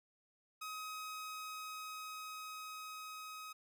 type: tone with level ramp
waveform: sawtooth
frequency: 1265 Hz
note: D#6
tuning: 28 cents sharp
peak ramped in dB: -39 to -43 dBFS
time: 0.61-3.53 s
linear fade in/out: 10 ms
effects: none